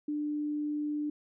sine tone, 297.3 Hz, D4, 21 cents sharp, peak -30 dBFS, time 0.08-1.1 s, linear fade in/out 5 ms, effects none

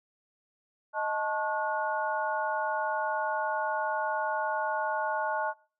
sine tone cluster, 623 / 875 / 1092 / 1451 Hz, D#5 / A5 / C#6 / F#6, +2 / -10 / -26 / -34 cents, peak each -33 / -31 / -37 / -34 dBFS, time 0.93-5.54 s, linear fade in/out 50 ms, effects noise-tail reverb RT60 0.4 s tail -22 dB re dry

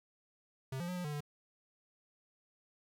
square tone with pitch steps, 132.4 / 174.1 / 180.7 / 178.4 / 148.9 / 146.7 Hz, C3 / F3 / F#3 / F3 / D3 / D3, +21 / -5 / -41 / +37 / +24 / -2 cents, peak -38 dBFS, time 0.72-1.206 s, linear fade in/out 5 ms, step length 81 ms, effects 12-bit

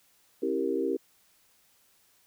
sine chord, C# diminished seventh, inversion none, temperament equal with one note detuned, 270.9 / 329.6 / 392 / 466.2 Hz, C#4 / E4 / G4 / Bb4, -40 / 0 / 0 / 0 cents, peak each -33 / -32 / -30 / -32 dBFS, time 0.42-0.97 s, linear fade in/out 10 ms, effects white hiss -65 dBFS RMS until 2.26 s

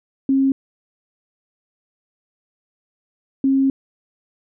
sine tone pair in turn, 270 / 270 Hz, C#4 / C#4, -45 / -45 cents, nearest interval unison, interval 0 cents, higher neither, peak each -13 dBFS, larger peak neither, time 0.29-0.52 / 3.44-3.7 s, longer second, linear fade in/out 2 ms, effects none

